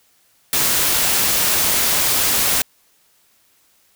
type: noise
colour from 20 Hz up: white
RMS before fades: -17 dBFS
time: 0.53-2.62 s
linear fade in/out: 2 ms
effects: white hiss -58 dBFS RMS until 3.95 s